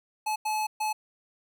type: tone bursts at uneven times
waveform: square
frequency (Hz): 859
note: A5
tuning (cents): -42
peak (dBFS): -27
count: 3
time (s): 0.26-0.36 / 0.45-0.67 / 0.8-0.93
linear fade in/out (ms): 10
effects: none